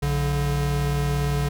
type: tone pair together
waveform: square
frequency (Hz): 60.46 / 143.8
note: B1 / D3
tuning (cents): -36 / -36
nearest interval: octave + minor third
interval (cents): 1500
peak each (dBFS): -27 / -23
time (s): 0.02-1.49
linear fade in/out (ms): 10
effects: none